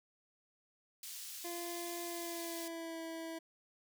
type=high-pass noise; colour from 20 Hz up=pink; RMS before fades=-47 dBFS; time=1.03-2.68 s; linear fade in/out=2 ms; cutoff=4400 Hz; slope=12 dB/octave
type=tone with pitch glide; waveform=25% pulse; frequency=344.5 to 327.4 Hz; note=F4 to E4; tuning=-24 to -12 cents; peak=-38 dBFS; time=1.44-3.39 s; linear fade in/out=10 ms; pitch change=-88 cents; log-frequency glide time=2.03-3 s
effects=none